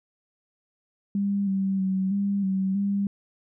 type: tone with pitch steps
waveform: sine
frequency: 200.1 / 193.3 / 189.7 / 199.9 / 191.1 / 199.8 Hz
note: G3 / G3 / F#3 / G3 / G3 / G3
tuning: +36 / -24 / +43 / +34 / -44 / +33 cents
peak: -22 dBFS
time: 1.15-3.07 s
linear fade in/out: 2 ms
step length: 320 ms
effects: none